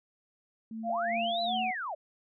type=tone with tremolo; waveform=sine; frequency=222.9 Hz; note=A3; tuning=23 cents sharp; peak=-35 dBFS; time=0.71-1.71 s; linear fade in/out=2 ms; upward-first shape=sine; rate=2.6 Hz; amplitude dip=80%
type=tone with pitch glide; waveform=sine; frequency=691 to 740.6 Hz; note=F5 to F#5; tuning=-19 to +1 cents; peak=-29 dBFS; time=0.83-1.75 s; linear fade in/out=50 ms; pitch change=+120 cents; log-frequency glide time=1.45-1.53 s
type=linear two-way sweep; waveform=sine; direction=up then down; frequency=554.4 to 4057 to 554.4 Hz; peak=-33 dBFS; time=0.89-1.95 s; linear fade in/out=10 ms; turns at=1.42 s
effects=none